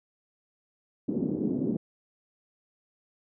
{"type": "band-pass noise", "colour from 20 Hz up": "pink", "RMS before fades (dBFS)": -29, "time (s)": [1.08, 1.77], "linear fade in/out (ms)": 5, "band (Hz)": [190, 340], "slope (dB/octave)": 24, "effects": []}